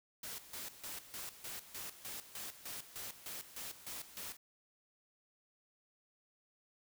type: noise with tremolo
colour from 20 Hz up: white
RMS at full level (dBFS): -45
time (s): 0.23-4.37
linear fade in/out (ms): 5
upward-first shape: square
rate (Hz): 3.3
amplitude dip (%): 75
effects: none